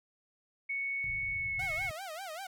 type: tone with pitch glide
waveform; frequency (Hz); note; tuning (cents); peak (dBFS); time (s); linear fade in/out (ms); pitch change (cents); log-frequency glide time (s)
sine; 2217 to 2192; C#7 to C#7; 0 to -20; -32; 0.69-1.9; 10; -20; 1.33-1.56
type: low-pass noise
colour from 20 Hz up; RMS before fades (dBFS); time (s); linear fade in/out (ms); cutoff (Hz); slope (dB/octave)
white; -47; 1.04-1.91; 0; 150; 96
type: tone with vibrato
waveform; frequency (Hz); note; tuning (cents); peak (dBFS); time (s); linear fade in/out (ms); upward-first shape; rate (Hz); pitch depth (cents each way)
sawtooth; 698.5; F5; 0; -36; 1.59-2.47; 5; sine; 5.1; 220
effects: none